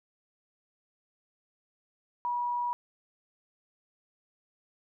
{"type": "tone", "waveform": "sine", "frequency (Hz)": 967, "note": "B5", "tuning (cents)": -37, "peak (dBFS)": -28, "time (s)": [2.25, 2.73], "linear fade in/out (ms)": 0, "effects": []}